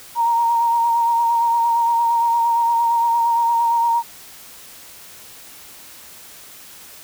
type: tone with vibrato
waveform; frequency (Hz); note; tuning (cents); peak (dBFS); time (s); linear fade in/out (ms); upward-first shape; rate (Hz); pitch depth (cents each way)
sine; 932.3; A#5; 0; -14; 0.15-4.03; 50; sine; 8.7; 23
effects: white hiss -41 dBFS RMS until 7.03 s